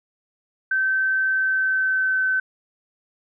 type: tone with pitch glide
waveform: sine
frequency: 1544 to 1527.1 Hz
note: G6 to G6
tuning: -27 to -46 cents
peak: -18 dBFS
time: 0.71-2.4 s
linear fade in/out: 5 ms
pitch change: -19 cents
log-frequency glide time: 1.32-2.26 s
effects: none